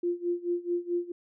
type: tone with tremolo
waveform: sine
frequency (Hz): 349.2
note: F4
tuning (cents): 0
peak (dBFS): -24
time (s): 0.03-1.12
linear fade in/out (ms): 5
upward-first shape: sine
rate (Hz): 4.6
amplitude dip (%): 90
effects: none